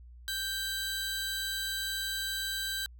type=tone pair together; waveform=sawtooth; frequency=1568 / 3951 Hz; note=G6 / B7; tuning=0 / 0 cents; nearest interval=octave + major third; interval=1600 cents; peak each=-32 / -32 dBFS; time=0.28-2.86 s; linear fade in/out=0 ms; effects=added 60 Hz sine -48 dBFS peak until 2.99 s